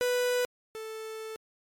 45% pulse tone pair in turn, 493.9 / 440 Hz, B4 / A4, 0 / 0 cents, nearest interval major second, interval 200 cents, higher first, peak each -25 / -37 dBFS, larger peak first, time 0.01-0.45 / 0.75-1.36 s, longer second, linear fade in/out 0 ms, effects MP3 64 kbps

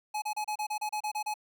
square tone bursts, 847 Hz, G#5, 34 cents sharp, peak -31 dBFS, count 11, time 0.14-1.341 s, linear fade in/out 10 ms, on 81 ms, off 31 ms, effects none

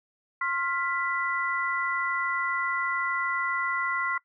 sine tone cluster, 1066 / 1393 / 1987 Hz, C6 / F6 / B6, +32 / -5 / +10 cents, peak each -30 dBFS, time 0.41-4.18 s, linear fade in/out 5 ms, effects noise-tail reverb RT60 0.1 s tail -21 dB re dry

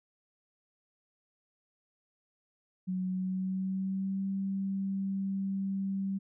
sine tone with pitch glide, 185 to 194.42 Hz, F#3 to G3, 0 to -14 cents, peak -30 dBFS, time 2.87-6.19 s, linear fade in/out 20 ms, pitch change +86 cents, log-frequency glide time 3.08-4.26 s, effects none

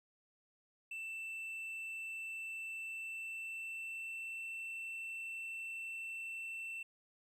triangle tone with pitch glide, 2665 to 2682 Hz, E7 to E7, +18 to +29 cents, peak -40 dBFS, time 0.91-6.83 s, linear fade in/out 5 ms, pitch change +11 cents, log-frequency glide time 2.78-4.49 s, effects 13-bit

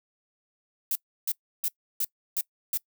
violet noise bursts, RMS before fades -27 dBFS, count 6, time 0.91-2.774 s, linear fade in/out 2 ms, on 44 ms, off 320 ms, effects noise-tail reverb RT60 0.1 s tail -23 dB re dry

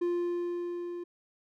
triangle tone with level ramp, 349.2 Hz, F4, in tune, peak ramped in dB -24 to -34 dBFS, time 0.01-1.04 s, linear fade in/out 10 ms, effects none

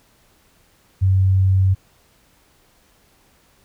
sine tone, 95 Hz, F#2, 46 cents sharp, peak -12 dBFS, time 1.01-1.75 s, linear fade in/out 20 ms, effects pink hiss -57 dBFS RMS until 3.64 s

